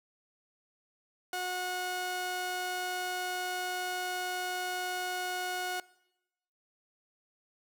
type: tone pair together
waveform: sawtooth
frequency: 364.2 / 728.4 Hz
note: F#4 / F#5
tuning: -27 / -27 cents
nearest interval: octave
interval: 1200 cents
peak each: -37 / -29 dBFS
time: 1.33-5.8 s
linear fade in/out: 2 ms
effects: noise-tail reverb RT60 0.9 s tail -21 dB re dry